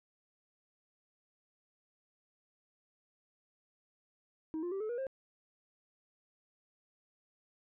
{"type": "tone with pitch steps", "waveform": "sine", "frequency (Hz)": [316.3, 351, 389.4, 432.1, 479.4, 532], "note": ["D#4", "F4", "G4", "A4", "A#4", "C5"], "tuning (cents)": [29, 9, -12, -31, 48, 29], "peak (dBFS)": -32, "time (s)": [4.54, 5.068], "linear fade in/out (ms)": 0, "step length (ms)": 88, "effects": ["tanh soft clip ceiling -34 dBFS"]}